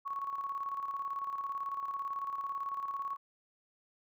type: tone with tremolo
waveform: sine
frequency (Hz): 1108.7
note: C#6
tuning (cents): 0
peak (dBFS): -33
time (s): 0.05-3.17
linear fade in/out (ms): 20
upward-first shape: square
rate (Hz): 18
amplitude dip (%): 50
effects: none